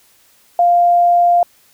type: tone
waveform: sine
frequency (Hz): 698.5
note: F5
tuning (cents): 0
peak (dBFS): -8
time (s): 0.59-1.43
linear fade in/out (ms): 2
effects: white hiss -52 dBFS RMS until 1.73 s